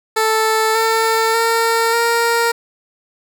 15% pulse tone with pitch steps, 440 / 448.5 / 457.1 / 465.9 Hz, A4 / A4 / A#4 / A#4, 0 / +33 / -34 / -1 cents, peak -7 dBFS, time 0.16-2.52 s, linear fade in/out 10 ms, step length 590 ms, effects none

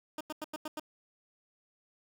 15% pulse tone bursts, 307.2 Hz, D#4, 22 cents flat, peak -30 dBFS, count 6, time 0.18-0.797 s, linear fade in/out 2 ms, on 27 ms, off 91 ms, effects none

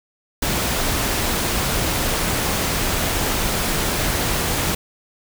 pink noise, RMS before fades -21 dBFS, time 0.42-4.75 s, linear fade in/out 5 ms, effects none

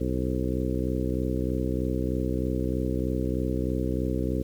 harmonic tone with a mistuned harmonic, 63.2 Hz, B1, 41 cents sharp, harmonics 1 / 2 / 3 / 4 / 5 / 6 / 7 / 8, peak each -30 / -32 / -34 / -32 / -32 / -36 / -35 / -38 dBFS, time 0-4.43 s, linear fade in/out 10 ms, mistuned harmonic 8, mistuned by +76 cents, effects 9-bit

